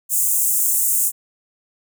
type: high-pass noise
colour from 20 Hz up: pink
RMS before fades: -18 dBFS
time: 0.09-1.12 s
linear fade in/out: 50 ms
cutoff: 7200 Hz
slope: 48 dB/octave
effects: none